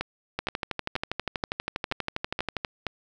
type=two click trains; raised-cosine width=0.3 ms; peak=-12 / -12 dBFS; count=7 / 29; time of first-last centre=0.01-2.867 / 0.39-2.648 s; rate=2.1 / 12.4 Hz; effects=none